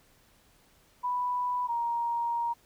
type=tone pair in turn; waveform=sine; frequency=987.8 / 939.1 Hz; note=B5 / A#5; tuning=0 / +13 cents; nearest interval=minor second; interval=87 cents; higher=first; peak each=-27 dBFS; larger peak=neither; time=1.03-1.68 / 1.68-2.54 s; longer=second; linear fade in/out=20 ms; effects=pink hiss -63 dBFS RMS until 2.65 s